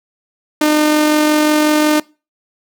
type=tone with amplitude modulation; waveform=sawtooth; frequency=303.2 Hz; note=D#4; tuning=45 cents flat; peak=-5 dBFS; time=0.61-2 s; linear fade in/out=5 ms; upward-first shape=sine; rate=45.5 Hz; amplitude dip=30%; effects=noise-tail reverb RT60 0.3 s tail -23 dB re dry